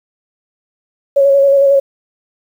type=tone with vibrato; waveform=sine; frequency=554.4 Hz; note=C#5; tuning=in tune; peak=-6 dBFS; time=1.16-1.8 s; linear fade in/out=10 ms; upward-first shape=square; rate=11 Hz; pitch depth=19 cents each way; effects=7-bit